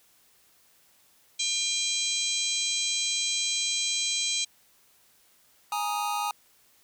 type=harmonic tone; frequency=802 Hz; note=G5; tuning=39 cents sharp; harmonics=3 / 4 / 5 / 6 / 7 / 8 / 9 / 10; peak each=-35 / -32 / -31 / -41 / -37 / -32 / -38 / -35 dBFS; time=1.39-4.45 s; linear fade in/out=10 ms
type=chord; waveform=square; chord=Ab suspended second; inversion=none; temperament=just; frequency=830.6 / 934.4 / 1245.9 Hz; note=Ab5 / Bb5 / Eb6; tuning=0 / +4 / +2 cents; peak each=-31 / -34 / -33 dBFS; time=5.72-6.31 s; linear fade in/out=2 ms
effects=white hiss -62 dBFS RMS until 6.83 s